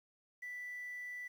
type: tone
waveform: triangle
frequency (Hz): 1975.5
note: B6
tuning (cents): 0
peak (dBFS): -39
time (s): 0.42-1.28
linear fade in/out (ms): 10
effects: tanh soft clip ceiling -39 dBFS + 11-bit